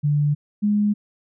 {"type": "tone pair in turn", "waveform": "sine", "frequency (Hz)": [146.8, 207.6], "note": ["D3", "G#3"], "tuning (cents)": [0, 0], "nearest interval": "tritone", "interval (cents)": 600, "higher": "second", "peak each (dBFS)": -16, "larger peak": "neither", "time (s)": [[0.03, 0.35], [0.62, 0.94]], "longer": "neither", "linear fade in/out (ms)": 20, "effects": []}